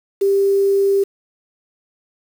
sine tone with quantisation, 395 Hz, G4, 13 cents sharp, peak -12 dBFS, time 0.21-1.04 s, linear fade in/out 10 ms, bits 6, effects none

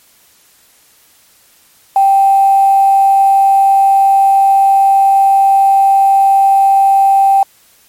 sine tone with quantisation, 784 Hz, G5, in tune, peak -5 dBFS, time 1.96-7.43 s, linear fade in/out 2 ms, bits 5, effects white hiss -48 dBFS RMS until 7.88 s + MP3 64 kbps

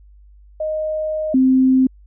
sine tone pair in turn, 621 / 260.6 Hz, D#5 / C4, -3 / -7 cents, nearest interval octave + minor third, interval 1504 cents, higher first, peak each -19 / -10 dBFS, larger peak second, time 0.6-1.34 / 1.34-1.87 s, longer first, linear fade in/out 5 ms, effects added 50 Hz sine -43 dBFS peak until 2.06 s

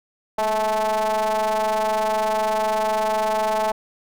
square ring-modulated tone, 110 Hz, A2, in tune, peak -17 dBFS, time 0.38-3.72 s, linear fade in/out 5 ms, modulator 758 Hz, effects none

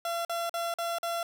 30% pulse tone bursts, 680 Hz, F5, 46 cents flat, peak -27 dBFS, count 5, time 0.05-1.23 s, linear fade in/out 2 ms, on 200 ms, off 45 ms, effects none

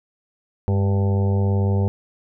harmonic tone with a mistuned harmonic, 98 Hz, G2, in tune, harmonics 1 / 2 / 4 / 5 / 6 / 7 / 8 / 9, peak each -17 / -25 / -29 / -31 / -38 / -40 / -38 / -38 dBFS, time 0.68-1.88 s, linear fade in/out 0 ms, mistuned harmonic 2, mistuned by +70 cents, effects none

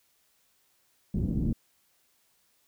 white low-pass noise, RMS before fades -28 dBFS, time 1.14-1.53 s, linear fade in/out 5 ms, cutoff 240 Hz, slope 24 dB/octave, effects white hiss -69 dBFS RMS until 2.67 s

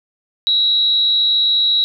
sine tone with amplitude modulation, 3882 Hz, B7, 31 cents flat, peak -10 dBFS, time 0.47-1.84 s, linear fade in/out 0 ms, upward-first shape sine, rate 255 Hz, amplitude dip 40%, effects none

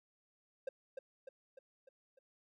triangle tone with echo, 529 Hz, C5, 19 cents sharp, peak -34 dBFS, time 0.67-0.69 s, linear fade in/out 5 ms, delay 300 ms, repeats 5, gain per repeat -5 dB, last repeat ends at 2.19 s, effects none

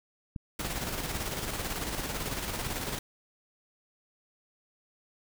clicks, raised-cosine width 5 ms, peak -23 dBFS, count 2, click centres 0.362 / 0.65 s
pink noise with tremolo, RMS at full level -33 dBFS, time 0.59-2.99 s, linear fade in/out 5 ms, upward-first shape square, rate 18 Hz, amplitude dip 40%
effects none

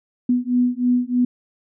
sine beating tone pair, 245.3 / 248.5 Hz, B3 / B3, -12 / +11 cents, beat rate 3.2 Hz, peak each -19 dBFS, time 0.29-1.25 s, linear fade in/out 5 ms, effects none

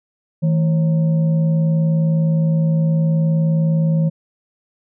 sine tone with frequency modulation, 161.3 Hz, E3, 37 cents flat, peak -13 dBFS, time 0.42-4.1 s, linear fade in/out 20 ms, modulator 382 Hz, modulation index 0.35, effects none

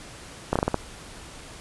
slowing click train, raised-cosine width 1 ms, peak -7 dBFS, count 6, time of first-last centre 0.53-0.743 s, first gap 26 ms, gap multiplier 1.25, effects pink hiss -43 dBFS RMS until 1.6 s + resampled to 24000 Hz

